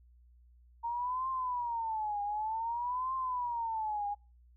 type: tone with vibrato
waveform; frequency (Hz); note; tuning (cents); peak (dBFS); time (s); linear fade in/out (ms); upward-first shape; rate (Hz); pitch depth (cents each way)
sine; 926; A#5; -12; -32; 0.83-4.15; 20; triangle; 0.54; 230
effects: noise-tail reverb RT60 0.3 s tail -25 dB re dry + added 60 Hz sine -58 dBFS peak until 4.56 s